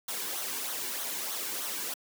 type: noise with flanger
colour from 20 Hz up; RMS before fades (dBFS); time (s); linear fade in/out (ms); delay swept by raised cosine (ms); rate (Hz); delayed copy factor
white; -35; 0.08-1.94; 5; 0.4 to 1.6; 3.2; -0.55
effects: high-pass 200 Hz 12 dB/octave